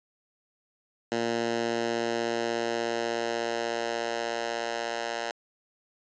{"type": "tone with high-pass filter sweep", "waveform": "10% pulse", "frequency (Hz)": 116.54, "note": "A#2", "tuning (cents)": 0, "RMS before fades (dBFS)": -30, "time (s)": [1.12, 5.31], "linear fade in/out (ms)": 0, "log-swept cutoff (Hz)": [250, 710], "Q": 0.98, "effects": ["resampled to 16000 Hz"]}